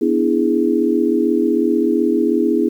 sine chord, E dominant seventh, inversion second, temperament equal, 246.9 / 293.7 / 329.6 / 415.3 Hz, B3 / D4 / E4 / G#4, 0 / 0 / 0 / 0 cents, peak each -19 / -20 / -17 / -19 dBFS, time 0.01-2.69 s, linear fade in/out 10 ms, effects 8-bit

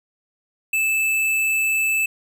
sine tone with hard clipping, 2628 Hz, E7, 6 cents flat, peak -19 dBFS, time 0.73-2.06 s, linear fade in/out 5 ms, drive 13 dB, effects none

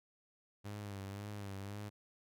sawtooth tone with vibrato, 100.7 Hz, G2, 47 cents sharp, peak -39 dBFS, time 0.64-1.9 s, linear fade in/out 20 ms, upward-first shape sine, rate 1.9 Hz, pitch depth 57 cents each way, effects none

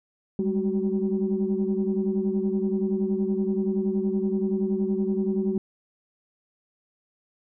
sine tone cluster, 196.2 / 206.8 / 376.3 Hz, G3 / G#3 / F#4, +2 / -7 / +29 cents, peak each -26 dBFS, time 0.39-5.58 s, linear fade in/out 2 ms, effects tanh soft clip ceiling -15 dBFS

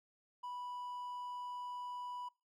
triangle tone, 985 Hz, B5, 5 cents flat, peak -40 dBFS, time 0.43-2.29 s, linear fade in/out 10 ms, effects noise-tail reverb RT60 0.3 s tail -24 dB re dry

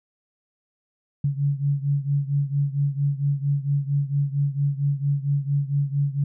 sine beating tone pair, 140.3 / 144.7 Hz, C#3 / D3, +21 / -25 cents, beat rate 4.4 Hz, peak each -22 / -25 dBFS, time 1.24-6.24 s, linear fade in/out 5 ms, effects none

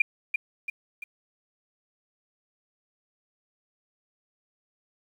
sine tone with echo, 2400 Hz, D7, 37 cents sharp, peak -16 dBFS, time 0-0.02 s, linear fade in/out 5 ms, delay 340 ms, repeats 3, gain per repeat -6 dB, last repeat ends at 1.04 s, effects 9-bit

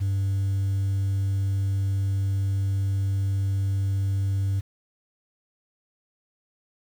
sine tone, 97.8 Hz, G2, 4 cents flat, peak -19 dBFS, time 0-4.61 s, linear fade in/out 20 ms, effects tanh soft clip ceiling -21 dBFS + 8-bit

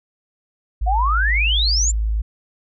sine tone, 53.8 Hz, A1, 38 cents flat, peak -17 dBFS, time 0.81-2.22 s, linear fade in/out 10 ms
sine exponential sweep, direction up, 698.5 to 7459 Hz, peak -17 dBFS, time 0.86-1.92 s, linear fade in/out 20 ms
effects none

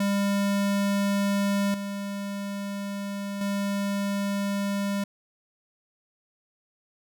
square tone with level steps, 200 Hz, G3, 35 cents sharp, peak -23 / -31 / -26 dBFS, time 0-5.04 s, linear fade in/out 5 ms, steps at 1.74 / 3.41 s, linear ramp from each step 2 ms, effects none

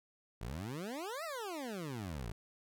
20% pulse exponential two-way sweep, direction up then down, 50 to 687 to 50 Hz, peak -35 dBFS, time 0.41-2.32 s, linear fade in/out 5 ms, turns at 1.24 s, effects none

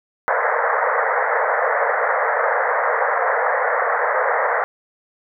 pink band-pass noise, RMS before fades -19 dBFS, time 0.28-4.64 s, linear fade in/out 0 ms, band 460 to 2000 Hz, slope 96 dB/octave, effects none

